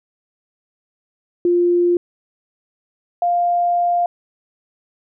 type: tone pair in turn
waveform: sine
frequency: 350 / 700 Hz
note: F4 / F5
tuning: +4 / +4 cents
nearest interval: octave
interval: 1200 cents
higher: second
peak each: -12 / -14 dBFS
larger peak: first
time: 1.45-1.97 / 3.22-4.06 s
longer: second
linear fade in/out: 2 ms
effects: none